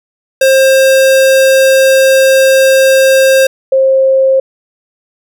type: tone pair in turn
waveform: square / sine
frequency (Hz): 532 / 532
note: C5 / C5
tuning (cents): +29 / +29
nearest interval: unison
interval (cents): 0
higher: neither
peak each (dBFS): -5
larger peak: neither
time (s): 0.41-3.47 / 3.72-4.4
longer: first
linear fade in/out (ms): 5
effects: none